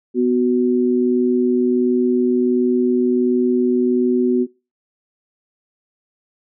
sine tone pair together, 248.6 / 370 Hz, B3 / F#4, +12 / 0 cents, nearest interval perfect fifth, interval 688 cents, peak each -16 dBFS, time 0.14-4.47 s, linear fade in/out 50 ms, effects noise-tail reverb RT60 0.3 s tail -22 dB re dry

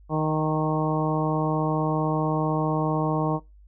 harmonic tone with a mistuned harmonic, 155.56 Hz, D#3, in tune, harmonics 1 / 2 / 3 / 4 / 5 / 6 / 7, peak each -25 / -28 / -30 / -31 / -32 / -33 / -33 dBFS, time 0.09-3.4 s, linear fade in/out 50 ms, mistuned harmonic 6, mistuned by -21 cents, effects noise-tail reverb RT60 0.2 s tail -19 dB re dry + added 50 Hz sine -48 dBFS peak until 3.67 s

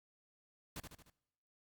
pink noise with echo, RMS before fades -45 dBFS, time 0.76-0.8 s, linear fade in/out 2 ms, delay 75 ms, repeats 4, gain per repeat -5 dB, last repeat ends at 1.1 s, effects noise-tail reverb RT60 1.0 s tail -24 dB re dry + Opus 48 kbps

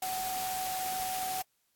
sine tone in noise, 750 Hz, F#5, 23 cents sharp, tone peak -33 dBFS, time 0.02-1.42 s, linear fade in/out 5 ms, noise white, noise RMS -38 dBFS, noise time 0.02-1.42 s, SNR +2 dB, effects white hiss -75 dBFS RMS until 1.75 s + AAC 64 kbps

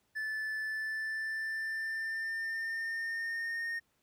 triangle tone with pitch glide, 1747 to 1841.3 Hz, A6 to A#6, -13 to -22 cents, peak -32 dBFS, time 0.15-3.8 s, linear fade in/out 20 ms, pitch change +91 cents, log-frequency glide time 0.62-3.69 s, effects pink hiss -75 dBFS RMS until 4.02 s + high-pass 60 Hz 12 dB/octave

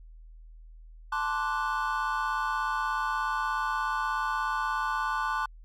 triangle chord, D dominant seventh, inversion second, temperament equal with one note detuned, 880 / 1046.5 / 1163.2 / 1480 Hz, A5 / C6 / D6 / F#6, 0 / 0 / -17 / 0 cents, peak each -31 dBFS, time 1.12-5.46 s, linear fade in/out 5 ms, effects added 40 Hz sine -46 dBFS peak until 5.64 s

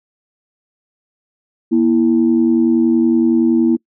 sine tone pair together, 238.7 / 329.4 Hz, A#3 / E4, +41 / -1 cents, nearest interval tritone, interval 558 cents, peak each -12 dBFS, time 1.71-3.77 s, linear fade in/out 20 ms, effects noise-tail reverb RT60 0.1 s tail -25 dB re dry + tanh soft clip ceiling -3 dBFS

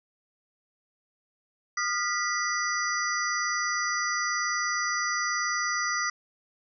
sine tone cluster, 1222 / 1401 / 1961 / 4821 / 5890 Hz, D#6 / F6 / B6 / D8 / F#8, -32 / +5 / -13 / +45 / -9 cents, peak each -31 / -34 / -30 / -36 / -33 dBFS, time 1.77-6.1 s, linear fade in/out 5 ms, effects none

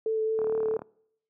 sine tone with vibrato, 440 Hz, A4, in tune, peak -24 dBFS, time 0.06-0.77 s, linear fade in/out 2 ms, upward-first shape sine, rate 4.5 Hz, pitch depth 11 cents each way
click train, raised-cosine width 1 ms, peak -24 dBFS, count 17, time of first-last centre 0.39-0.819 s, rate 37.3 Hz
effects noise-tail reverb RT60 0.7 s tail -25 dB re dry + high-pass 150 Hz 12 dB/octave

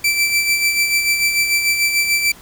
sawtooth tone with tremolo, 2333 Hz, D7, 12 cents flat, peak -9 dBFS, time 0.04-2.32 s, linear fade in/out 5 ms, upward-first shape sine, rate 6.8 Hz, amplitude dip 50%, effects pink hiss -42 dBFS RMS until 2.41 s

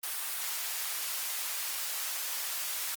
white high-pass noise, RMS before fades -35 dBFS, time 0.03-2.95 s, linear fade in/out 5 ms, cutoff 820 Hz, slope 12 dB/octave, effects Opus 32 kbps

